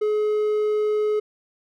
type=tone; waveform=triangle; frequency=424.1 Hz; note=G#4; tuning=36 cents sharp; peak=-17 dBFS; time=0.01-1.2 s; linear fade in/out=10 ms; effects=none